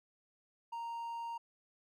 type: tone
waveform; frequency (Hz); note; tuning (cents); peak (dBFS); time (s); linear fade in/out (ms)
triangle; 930; A#5; -4; -37; 0.72-1.38; 10
effects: none